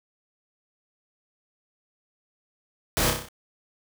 pink noise with echo, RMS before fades -24 dBFS, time 2.97-3.1 s, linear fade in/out 0 ms, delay 31 ms, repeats 6, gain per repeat -4 dB, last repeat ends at 3.286 s, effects none

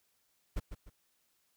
brown noise with echo, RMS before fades -32 dBFS, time 0.56-0.6 s, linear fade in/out 10 ms, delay 150 ms, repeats 2, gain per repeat -9 dB, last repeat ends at 0.9 s, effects white hiss -75 dBFS RMS until 1.56 s

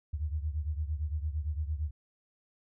sine beating tone pair, 74 / 82.8 Hz, D2 / E2, +14 / +8 cents, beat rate 8.8 Hz, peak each -32 / -36 dBFS, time 0.13-1.91 s, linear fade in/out 10 ms, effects none

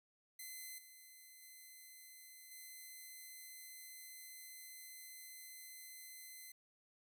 5% pulse tone with level steps, 2045 Hz, C7, 40 cents flat, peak -38 / -48 / -46 / -42 dBFS, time 0.39-6.52 s, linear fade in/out 5 ms, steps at 0.78 / 1.42 / 2.51 s, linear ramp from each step 5 ms, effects none

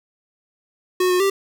square tone with pitch steps, 365.9 / 362 / 392.4 Hz, F#4 / F#4 / G4, -19 / -38 / +2 cents, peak -16 dBFS, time 1-1.3 s, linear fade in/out 5 ms, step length 100 ms, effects 8-bit

